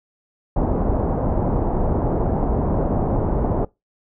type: low-pass noise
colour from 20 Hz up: pink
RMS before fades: -20 dBFS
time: 0.56-3.65 s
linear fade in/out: 5 ms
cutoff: 830 Hz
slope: 24 dB/octave
effects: noise-tail reverb RT60 0.2 s tail -23 dB re dry